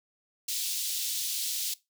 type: high-pass noise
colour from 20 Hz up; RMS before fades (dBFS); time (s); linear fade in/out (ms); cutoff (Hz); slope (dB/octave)
pink; -32; 0.48-1.74; 5; 3500; 24
effects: noise-tail reverb RT60 0.2 s tail -19 dB re dry